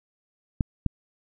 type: clicks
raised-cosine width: 5 ms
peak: -10 dBFS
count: 2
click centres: 0.608 / 0.863 s
effects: none